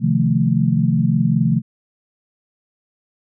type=chord; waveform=sine; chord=F dominant seventh; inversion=second; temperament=equal; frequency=130.81 / 155.56 / 174.61 / 220 Hz; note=C3 / Eb3 / F3 / A3; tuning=0 / 0 / 0 / 0 cents; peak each=-19 dBFS; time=0-1.62 s; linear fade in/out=50 ms; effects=none